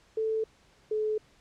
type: tone pair in turn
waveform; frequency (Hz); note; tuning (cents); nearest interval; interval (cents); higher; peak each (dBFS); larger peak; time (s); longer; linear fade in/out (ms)
sine; 440.6 / 430; A4 / A4; +2 / -40; unison; 42; first; -26; neither; 0.17-0.44 / 0.91-1.18; neither; 5
effects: pink hiss -62 dBFS RMS until 1.4 s + low-pass 7000 Hz 12 dB/octave